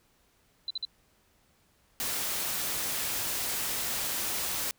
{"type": "tone bursts", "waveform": "sine", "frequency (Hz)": 4018, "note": "B7", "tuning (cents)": 29, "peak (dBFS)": -30, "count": 3, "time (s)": [0.68, 0.851], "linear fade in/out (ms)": 2, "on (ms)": 25, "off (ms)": 48}
{"type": "noise", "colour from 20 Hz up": "white", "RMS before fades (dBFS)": -32, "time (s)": [2, 4.71], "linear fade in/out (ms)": 0}
{"effects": ["pink hiss -67 dBFS RMS until 4.78 s"]}